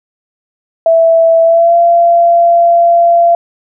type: tone with pitch glide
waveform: sine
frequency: 659.3 to 684.5 Hz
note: E5 to F5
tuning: 0 to -35 cents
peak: -4 dBFS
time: 0.86-3.35 s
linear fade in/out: 2 ms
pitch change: +65 cents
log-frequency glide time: 1.43-1.76 s
effects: none